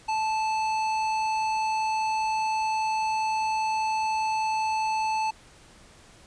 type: tone with tanh clipping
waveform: sine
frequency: 875 Hz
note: A5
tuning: 10 cents flat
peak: -26 dBFS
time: 0.08-5.31 s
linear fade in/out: 10 ms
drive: 15 dB
effects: pink hiss -53 dBFS RMS until 6.26 s + resampled to 22050 Hz